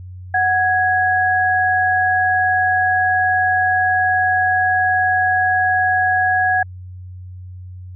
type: tone pair together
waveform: sine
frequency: 740 / 1661.2 Hz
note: F#5 / G#6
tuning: 0 / 0 cents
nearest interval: octave + major second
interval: 1400 cents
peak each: -16 dBFS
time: 0.34-6.63 s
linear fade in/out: 5 ms
effects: added 91 Hz sine -31 dBFS peak until 7.95 s